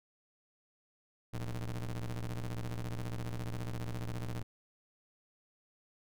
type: ring-modulated tone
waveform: 40% pulse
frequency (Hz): 61.7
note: B1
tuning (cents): -1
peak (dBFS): -32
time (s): 1.33-4.43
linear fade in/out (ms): 10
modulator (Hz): 54.4
effects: none